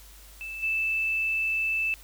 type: tone with level steps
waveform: sine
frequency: 2637 Hz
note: E7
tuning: in tune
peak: -34 / -24 dBFS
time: 0.41-1.94 s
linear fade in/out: 0 ms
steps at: 0.62 s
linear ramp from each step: 20 ms
effects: added 50 Hz sine -49 dBFS peak until 2.03 s + white hiss -52 dBFS RMS until 2.03 s